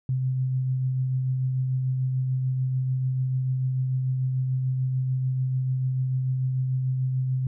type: tone with tremolo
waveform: sine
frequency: 129.7 Hz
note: C3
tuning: 15 cents flat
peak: -21 dBFS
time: 0.09-7.47 s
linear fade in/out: 2 ms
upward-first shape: triangle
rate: 6.8 Hz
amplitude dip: 30%
effects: none